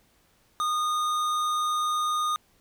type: tone with tanh clipping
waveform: sine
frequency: 1228 Hz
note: D#6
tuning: 23 cents flat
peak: -26 dBFS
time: 0.6-2.36 s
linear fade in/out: 0 ms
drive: 16 dB
effects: pink hiss -64 dBFS RMS until 2.6 s